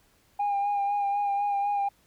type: tone with vibrato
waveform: sine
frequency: 809 Hz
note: G#5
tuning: 46 cents flat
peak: -22 dBFS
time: 0.39-1.89 s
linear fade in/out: 10 ms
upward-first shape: sine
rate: 4 Hz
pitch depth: 25 cents each way
effects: tanh soft clip ceiling -22 dBFS + pink hiss -64 dBFS RMS until 2.06 s